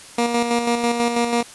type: tone with tremolo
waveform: 15% pulse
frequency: 236.7 Hz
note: A#3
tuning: 27 cents sharp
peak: -10 dBFS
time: 0.18-1.43 s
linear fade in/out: 5 ms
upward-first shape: square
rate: 6.1 Hz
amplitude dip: 45%
effects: white hiss -41 dBFS RMS until 1.54 s + resampled to 24000 Hz